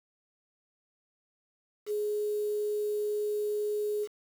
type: tone with quantisation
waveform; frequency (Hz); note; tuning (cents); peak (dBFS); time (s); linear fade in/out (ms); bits
sine; 419; G#4; +15; -28; 1.86-4.08; 50; 8
effects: none